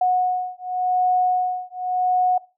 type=beating tone pair; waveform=sine; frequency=731 / 731.89 Hz; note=F#5 / F#5; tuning=-21 / -19 cents; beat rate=0.89 Hz; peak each=-21 dBFS; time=0.01-2.38 s; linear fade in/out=5 ms; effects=noise-tail reverb RT60 0.3 s tail -20 dB re dry